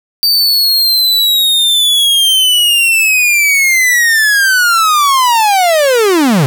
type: linear sweep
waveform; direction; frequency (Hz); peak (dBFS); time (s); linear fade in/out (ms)
45% pulse; down; 4638 to 122.3; -7; 0.23-6.46; 0
effects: none